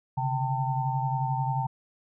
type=tone cluster; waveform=sine; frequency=132.9 / 144.2 / 783 / 899 Hz; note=C3 / D3 / G5 / A5; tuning=+27 / -31 / -2 / +37 cents; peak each=-28 / -35 / -33 / -30 dBFS; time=0.17-1.67 s; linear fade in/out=10 ms; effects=none